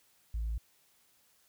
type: tone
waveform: sine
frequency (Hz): 55.7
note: A1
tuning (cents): +22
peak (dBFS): -30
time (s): 0.34-0.58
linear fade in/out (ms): 5
effects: tanh soft clip ceiling -29 dBFS + white hiss -68 dBFS RMS until 1.48 s